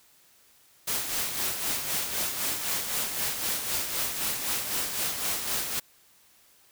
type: noise with tremolo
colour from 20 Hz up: white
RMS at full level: -28 dBFS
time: 0.87-5.8 s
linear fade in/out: 10 ms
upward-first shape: sine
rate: 3.9 Hz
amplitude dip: 50%
effects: white hiss -60 dBFS RMS until 6.71 s